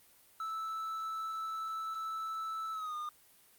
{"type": "tone with pitch glide", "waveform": "triangle", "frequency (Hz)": [1314, 1218.9], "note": ["E6", "D#6"], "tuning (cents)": [-6, -36], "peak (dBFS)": -34, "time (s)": [0.4, 3.09], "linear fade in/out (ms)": 2, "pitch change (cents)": -130, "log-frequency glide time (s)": [2.72, 2.95], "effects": ["white hiss -63 dBFS RMS until 3.58 s", "Opus 32 kbps"]}